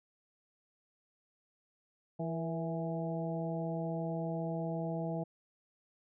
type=harmonic tone with a mistuned harmonic; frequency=165.1 Hz; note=E3; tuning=3 cents sharp; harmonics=1 / 2 / 3 / 4 / 5; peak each=-36 / -42 / -43 / -40 / -46 dBFS; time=2.19-5.24 s; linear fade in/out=10 ms; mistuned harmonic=3; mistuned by=-43 cents; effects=none